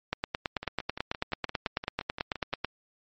two click trains, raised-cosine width 0.3 ms, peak -12 / -20 dBFS, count 24 / 12, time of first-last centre 0.13-2.646 / 0.63-2.53 s, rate 9.14 / 5.79 Hz, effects MP3 32 kbps

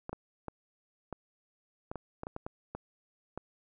clicks, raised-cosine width 1 ms, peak -24 dBFS, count 12, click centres 0.094 / 0.13 / 0.483 / 1.127 / 1.915 / 1.957 / 2.234 / 2.269 / 2.364 / 2.465 / 2.75 / 3.376 s, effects none

